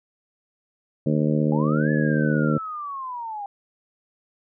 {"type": "harmonic tone", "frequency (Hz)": 75.7, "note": "D#2", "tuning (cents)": -47, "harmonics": [2, 3, 4, 5, 6, 7, 8], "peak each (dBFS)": [-22, -23, -26, -34, -30, -29, -38], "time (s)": [1.06, 2.58], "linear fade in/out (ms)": 5}
{"type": "linear two-way sweep", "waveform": "sine", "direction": "up then down", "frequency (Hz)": [791, 1730, 791], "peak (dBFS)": -29, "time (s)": [1.52, 3.46], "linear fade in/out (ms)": 2, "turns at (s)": 1.91}
{"effects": []}